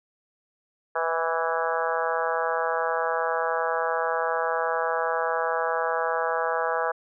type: harmonic tone with a mistuned harmonic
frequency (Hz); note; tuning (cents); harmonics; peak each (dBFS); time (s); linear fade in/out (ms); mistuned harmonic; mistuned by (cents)
164.81; E3; 0; 3 / 4 / 5 / 6 / 7 / 8 / 9 / 10; -29 / -30 / -31 / -32 / -32 / -33 / -34 / -34; 0.95-6.92; 10; 4; -26
effects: none